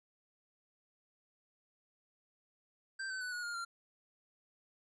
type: tone with pitch steps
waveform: square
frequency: 1568 / 1528.7 / 1490.3 / 1452.9 / 1416.4 / 1380.9 Hz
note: G6 / G6 / F#6 / F#6 / F6 / F6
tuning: 0 / -44 / +12 / -32 / +24 / -20 cents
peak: -39 dBFS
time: 2.99-3.65 s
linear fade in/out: 10 ms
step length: 110 ms
effects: resampled to 22050 Hz

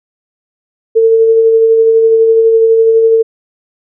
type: tone with tremolo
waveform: sine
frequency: 450.3 Hz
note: A4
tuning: 40 cents sharp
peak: -3 dBFS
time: 0.95-3.23 s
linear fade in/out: 20 ms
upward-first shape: sine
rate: 12 Hz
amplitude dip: 30%
effects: none

